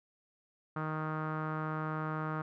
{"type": "tone with low-pass filter", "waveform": "sawtooth", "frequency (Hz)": 155.9, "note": "D#3", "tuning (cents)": 4, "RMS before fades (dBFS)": -36, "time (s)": [0.76, 2.42], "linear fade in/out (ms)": 5, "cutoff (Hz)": 1300, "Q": 4.5, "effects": []}